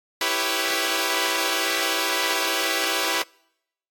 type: chord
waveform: 5% pulse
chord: C# half-diminished seventh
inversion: first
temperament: equal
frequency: 329.6 / 392 / 493.9 / 554.4 Hz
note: E4 / G4 / B4 / C#5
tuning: 0 / 0 / 0 / 0 cents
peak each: -16 dBFS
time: 0.21-3.22 s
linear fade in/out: 2 ms
effects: noise-tail reverb RT60 0.8 s tail -26 dB re dry + AAC 64 kbps